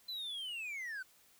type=linear sweep; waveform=triangle; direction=down; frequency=4078 to 1471 Hz; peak=-38 dBFS; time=0.08-1.03 s; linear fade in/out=10 ms; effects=white hiss -66 dBFS RMS until 1.39 s